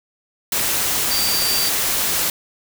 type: tone in noise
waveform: sine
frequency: 4653 Hz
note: D8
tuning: 17 cents flat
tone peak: -21 dBFS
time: 1.11-1.69 s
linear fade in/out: 2 ms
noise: white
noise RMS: -20 dBFS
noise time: 0.52-2.3 s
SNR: -4 dB
effects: none